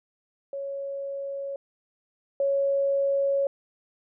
sine tone pair in turn, 554.4 / 554.4 Hz, C#5 / C#5, 0 / 0 cents, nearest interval unison, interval 0 cents, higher neither, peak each -30 / -21 dBFS, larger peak second, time 0.53-1.56 / 2.4-3.47 s, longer second, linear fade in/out 2 ms, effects none

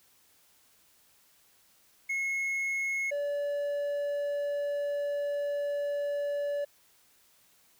triangle tone pair in turn, 2173 / 575.6 Hz, C#7 / D5, -35 / -35 cents, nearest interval octave + major seventh, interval 2300 cents, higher first, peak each -27 dBFS, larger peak neither, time 2.09-3.11 / 3.11-6.65 s, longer second, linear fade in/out 10 ms, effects white hiss -64 dBFS RMS until 7.79 s

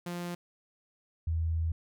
sawtooth / sine tone pair in turn, 174.8 / 81.59 Hz, F3 / E2, +2 / -17 cents, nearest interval octave + minor second, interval 1319 cents, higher first, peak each -31 / -27 dBFS, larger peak second, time 0.06-0.35 / 1.27-1.72 s, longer second, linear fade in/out 5 ms, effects none

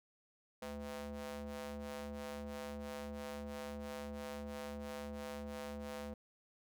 sawtooth ring-modulated tone, 143.8 Hz, D3, 36 cents flat, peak -36 dBFS, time 0.62-6.14 s, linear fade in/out 5 ms, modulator 361 Hz, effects none

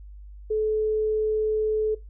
sine tone, 432 Hz, A4, 32 cents flat, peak -21 dBFS, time 0.5-1.95 s, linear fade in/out 10 ms, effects noise-tail reverb RT60 0.2 s tail -19 dB re dry + added 50 Hz sine -40 dBFS peak until 2.09 s

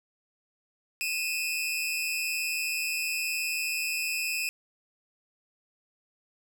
sawtooth tone pair together, 2483 / 2642 Hz, D#7 / E7, -4 / +3 cents, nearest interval minor second, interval 107 cents, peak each -28 dBFS, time 1.01-4.49 s, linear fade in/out 0 ms, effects none

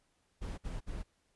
brown noise bursts, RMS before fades -39 dBFS, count 3, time 0.41-1.034 s, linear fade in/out 20 ms, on 170 ms, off 57 ms, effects pink hiss -75 dBFS RMS until 1.35 s + resampled to 24000 Hz

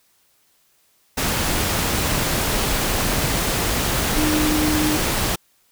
sine tone in noise, 305 Hz, D#4, 34 cents flat, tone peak -19 dBFS, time 4.17-4.97 s, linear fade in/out 10 ms, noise pink, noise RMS -21 dBFS, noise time 1.17-5.36 s, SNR -1 dB, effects white hiss -61 dBFS RMS until 5.71 s

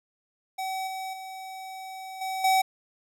square tone with level steps, 760 Hz, F#5, 46 cents sharp, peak -30 / -33 / -38 / -30 / -20 dBFS, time 0.58-2.62 s, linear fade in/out 10 ms, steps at 0.87 / 1.13 / 2.21 / 2.44 s, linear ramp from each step 5 ms, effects none

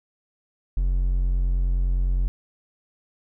triangle tone, 44.79 Hz, F1, 44 cents sharp, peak -17 dBFS, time 0.77-2.28 s, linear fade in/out 0 ms, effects none

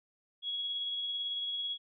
sine tone with tremolo, 3333 Hz, G#7, 5 cents sharp, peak -32 dBFS, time 0.42-1.78 s, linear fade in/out 50 ms, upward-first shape sine, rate 18 Hz, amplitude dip 25%, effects none

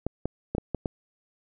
clicks, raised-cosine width 2 ms, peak -14 dBFS, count 6, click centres 0.066 / 0.256 / 0.55 / 0.582 / 0.747 / 0.858 s, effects none

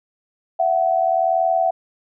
sine tone pair together, 669 / 750 Hz, E5 / F#5, +25 / +23 cents, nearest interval major second, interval 198 cents, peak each -18 dBFS, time 0.59-1.71 s, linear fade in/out 10 ms, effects none

